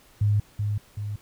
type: tone with echo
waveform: sine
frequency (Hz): 103.83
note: G#2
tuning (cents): 0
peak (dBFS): -18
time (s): 0.21-0.4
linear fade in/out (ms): 5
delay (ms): 380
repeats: 2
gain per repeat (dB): -5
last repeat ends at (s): 1.16
effects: pink hiss -56 dBFS RMS until 1.21 s